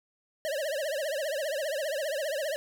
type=tone with vibrato; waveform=square; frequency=587.3 Hz; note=D5; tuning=in tune; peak=-30 dBFS; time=0.45-2.56 s; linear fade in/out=0 ms; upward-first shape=triangle; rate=15 Hz; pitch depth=200 cents each way; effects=none